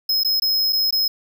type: tone with dropouts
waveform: square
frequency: 5130 Hz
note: E8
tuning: 48 cents flat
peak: -17 dBFS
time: 0.09-1.08 s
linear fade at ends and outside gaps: 5 ms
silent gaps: 0.235-0.247 / 0.399-0.42 / 0.725-0.729 / 0.908-0.925 s
effects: none